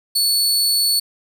sawtooth tone, 4435 Hz, C#8, in tune, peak -12 dBFS, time 0.15-1 s, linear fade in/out 10 ms, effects none

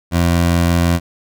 20% pulse tone, 85.8 Hz, F2, 30 cents flat, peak -7 dBFS, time 0.11-1 s, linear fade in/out 50 ms, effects none

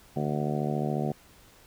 harmonic tone, 74.2 Hz, D2, 18 cents sharp, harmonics 2 / 3 / 4 / 5 / 6 / 7 / 8 / 9 / 10, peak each -30 / -32 / -39 / -35 / -38 / -41 / -39 / -39 / -37 dBFS, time 0.16-1.12 s, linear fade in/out 5 ms, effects pink hiss -56 dBFS RMS until 1.66 s

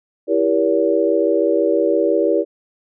sine chord, E diminished seventh, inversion none, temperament just, 329.6 / 395.6 / 474.7 / 569.6 Hz, E4 / G4 / Bb4 / Db5, 0 / +16 / +31 / +47 cents, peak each -19 dBFS, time 0.27-2.45 s, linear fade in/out 50 ms, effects none

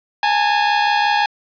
sawtooth tone pair together, 829 / 894.6 Hz, G#5 / A5, -3 / +28 cents, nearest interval minor second, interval 131 cents, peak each -11 / -16 dBFS, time 0.23-1.26 s, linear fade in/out 2 ms, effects resampled to 11025 Hz + 7-bit

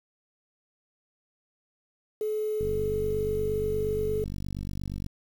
sine tone, 428.3 Hz, A4, 47 cents flat, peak -26 dBFS, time 2.21-4.24 s, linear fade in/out 2 ms
click train, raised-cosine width 5 ms, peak -23 dBFS, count 120, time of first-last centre 2.61-5.064 s, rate 48.5 Hz
effects 8-bit

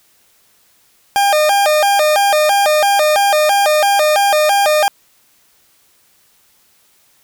40% pulse tone with vibrato, 698.5 Hz, F5, in tune, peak -9 dBFS, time 1.16-4.88 s, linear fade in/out 0 ms, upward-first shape square, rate 3 Hz, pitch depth 240 cents each way, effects white hiss -54 dBFS RMS until 7.23 s

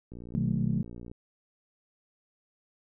click train, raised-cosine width 3 ms, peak -31 dBFS, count 60, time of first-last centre 0.12-1.115 s, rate 59.3 Hz
sine chord, B dominant seventh, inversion none, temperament just, 123.47 / 154.34 / 185.21 / 222.2 Hz, B2 / D#3 / F#3 / A3, 0 / -14 / +2 / +17 cents, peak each -31 dBFS, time 0.35-0.83 s, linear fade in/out 0 ms
effects none

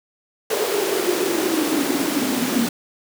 pink noise with high-pass filter sweep, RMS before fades -21 dBFS, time 0.5-2.69 s, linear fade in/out 5 ms, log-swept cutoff 440 to 230 Hz, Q 7.7, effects none

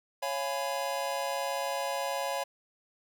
square chord, C# dominant seventh, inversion none, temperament just, 554.4 / 693 / 831.5 / 997.9 Hz, C#5 / E#5 / G#5 / B5, 0 / -14 / +2 / +18 cents, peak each -35 / -38 / -38 / -38 dBFS, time 0.22-2.44 s, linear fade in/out 10 ms, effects none

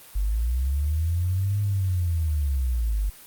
sine linear two-way sweep, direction up then down, 47.01 to 103.2 to 47.01 Hz, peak -21 dBFS, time 0.15-3.1 s, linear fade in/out 10 ms, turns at 1.61 s, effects white hiss -47 dBFS RMS until 3.26 s + Opus 32 kbps

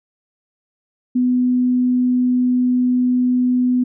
sine tone, 249.7 Hz, B3, 19 cents sharp, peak -13 dBFS, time 1.15-3.84 s, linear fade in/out 10 ms, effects none

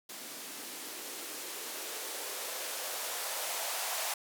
violet noise with band-pass filter sweep, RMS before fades -39 dBFS, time 0.09-4.14 s, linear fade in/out 5 ms, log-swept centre 240 to 760 Hz, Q 2.4, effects none

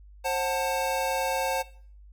square chord, F# diminished, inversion second, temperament just, 532.8 / 740 / 888 Hz, C5 / F#5 / A5, +31 / 0 / +16 cents, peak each -30 / -32 / -31 dBFS, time 0.24-1.63 s, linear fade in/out 20 ms, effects noise-tail reverb RT60 0.5 s tail -19 dB re dry + added 50 Hz sine -47 dBFS peak until 2.12 s

